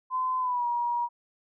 sine tone with pitch glide, 1024 to 955.4 Hz, C6 to A#5, -38 to +42 cents, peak -25 dBFS, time 0.1-1.09 s, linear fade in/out 50 ms, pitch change -120 cents, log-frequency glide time 0.39-0.66 s, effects none

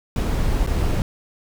brown noise with dropouts, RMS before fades -20 dBFS, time 0.16-1.02 s, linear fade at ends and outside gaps 1 ms, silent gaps 0.665-0.672 s, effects none

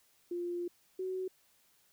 sine tone pair in turn, 349.6 / 373.4 Hz, F4 / F#4, +2 / +16 cents, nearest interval minor second, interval 114 cents, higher second, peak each -34 / -34 dBFS, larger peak neither, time 0.31-0.68 / 0.99-1.28 s, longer first, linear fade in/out 5 ms, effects white hiss -69 dBFS RMS until 1.92 s

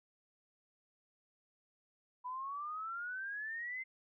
sine exponential sweep, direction up, 984 to 2093 Hz, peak -39 dBFS, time 2.24-3.84 s, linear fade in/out 20 ms, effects none

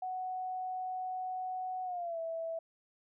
sine tone with pitch glide, 742 to 657.2 Hz, F#5 to E5, +5 to -5 cents, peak -35 dBFS, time 0.02-2.59 s, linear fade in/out 5 ms, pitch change -210 cents, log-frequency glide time 1.84-2.19 s, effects none

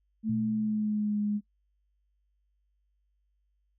sine tone with pitch glide, 220 to 207.7 Hz, A3 to G#3, 0 to 0 cents, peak -26 dBFS, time 0.23-1.41 s, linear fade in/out 50 ms, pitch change -100 cents, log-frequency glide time 0.33-1.19 s
sine tone with exponential decay, 119.5 Hz, A#2, 43 cents sharp, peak -32 dBFS, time 0.29-1.31 s, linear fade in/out 5 ms, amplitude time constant 220 ms
effects noise-tail reverb RT60 0.1 s tail -23 dB re dry + added 50 Hz sine -70 dBFS peak until 3.78 s

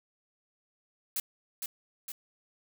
blue noise with echo, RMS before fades -32 dBFS, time 1.16-1.2 s, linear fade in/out 2 ms, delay 460 ms, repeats 2, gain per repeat -4 dB, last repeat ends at 2.12 s, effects none

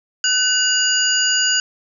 sine tone cluster, 1510 / 2862 / 4830 / 6750 Hz, F#6 / F7 / D8 / G#8, +35 / +42 / +48 / +27 cents, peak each -20 dBFS, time 0.24-1.6 s, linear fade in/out 2 ms, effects none

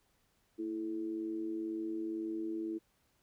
sine tone with amplitude modulation, 329.6 Hz, E4, in tune, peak -32 dBFS, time 0.58-2.79 s, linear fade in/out 20 ms, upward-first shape sine, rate 102 Hz, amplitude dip 65%, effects pink hiss -74 dBFS RMS until 3.22 s

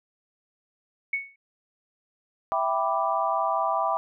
sine tone with exponential decay, 2217 Hz, C#7, in tune, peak -21 dBFS, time 1.13-1.36 s, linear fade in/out 5 ms, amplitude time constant 50 ms
sine chord, E minor seventh, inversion none, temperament equal, 659.3 / 784 / 987.8 / 1174.7 Hz, E5 / G5 / B5 / D6, 0 / 0 / 0 / 0 cents, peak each -28 dBFS, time 2.52-3.97 s, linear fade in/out 0 ms
effects none

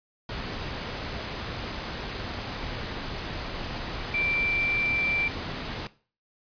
sine tone in noise, 2349 Hz, D7, in tune, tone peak -25 dBFS, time 4.14-5.28 s, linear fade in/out 2 ms, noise pink, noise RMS -34 dBFS, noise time 0.29-5.87 s, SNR +6 dB, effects noise-tail reverb RT60 0.4 s tail -18 dB re dry + resampled to 11025 Hz

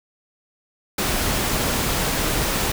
pink noise, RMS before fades -22 dBFS, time 0.98-2.72 s, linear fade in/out 5 ms, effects none

